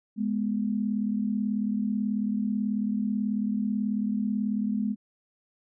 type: tone pair together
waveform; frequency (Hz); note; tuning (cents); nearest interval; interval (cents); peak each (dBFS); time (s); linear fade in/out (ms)
sine; 208.6 / 246.9; G#3 / B3; +8 / 0; minor third; 292; -26 / -30; 0.16-4.96; 50
effects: none